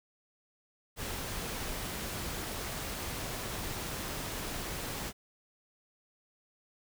pink noise, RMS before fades -38 dBFS, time 0.96-5.13 s, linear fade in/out 50 ms, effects none

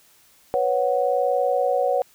sine chord, B suspended second, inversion none, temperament equal, 493.9 / 554.4 / 740 Hz, B4 / C#5 / F#5, 0 / 0 / 0 cents, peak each -23 / -22 / -23 dBFS, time 0.54-2.02 s, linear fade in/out 0 ms, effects white hiss -56 dBFS RMS until 2.14 s

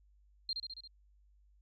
sine tone with echo, 4189 Hz, C8, 1 cent sharp, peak -33 dBFS, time 0.49-0.53 s, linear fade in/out 2 ms, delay 69 ms, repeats 5, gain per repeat -3 dB, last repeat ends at 0.875 s, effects added 50 Hz sine -63 dBFS peak until 1.61 s

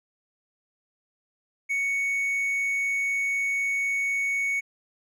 triangle tone, 2224 Hz, C#7, 5 cents sharp, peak -22 dBFS, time 1.69-4.61 s, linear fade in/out 20 ms, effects none

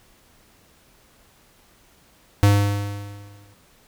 square tone with exponential decay, 101.5 Hz, G#2, 39 cents flat, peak -11 dBFS, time 2.43-3.54 s, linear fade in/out 0 ms, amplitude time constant 240 ms, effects pink hiss -56 dBFS RMS until 3.87 s

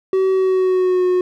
triangle tone with pitch glide, 380 to 363.7 Hz, F#4 to F#4, +46 to -30 cents, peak -11 dBFS, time 0.13-1.21 s, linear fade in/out 2 ms, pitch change -76 cents, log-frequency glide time 0.31-1.05 s, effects none

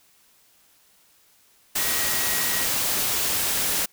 sine tone in noise, 1905 Hz, A#6, 37 cents sharp, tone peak -33 dBFS, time 1.78-2.66 s, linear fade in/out 10 ms, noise white, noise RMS -24 dBFS, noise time 1.75-3.86 s, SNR -12 dB, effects white hiss -59 dBFS RMS until 3.92 s

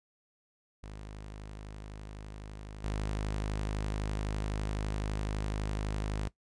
sawtooth tone with level steps, 51.91 Hz, G#1, in tune, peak -39 / -28 dBFS, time 0.83-6.28 s, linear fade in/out 5 ms, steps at 2.84 s, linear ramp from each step 5 ms, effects noise-tail reverb RT60 0.1 s tail -18 dB re dry + resampled to 22050 Hz

